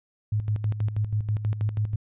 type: tone with tremolo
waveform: sine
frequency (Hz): 106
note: G#2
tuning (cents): +36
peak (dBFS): -21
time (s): 0.32-1.96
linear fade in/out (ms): 5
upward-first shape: square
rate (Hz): 6.2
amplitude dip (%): 65
effects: resampled to 8000 Hz